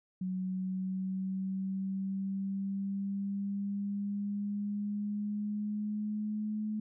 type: linear sweep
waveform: sine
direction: up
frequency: 185 to 214.2 Hz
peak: -32 dBFS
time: 0.21-6.8 s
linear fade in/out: 5 ms
effects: none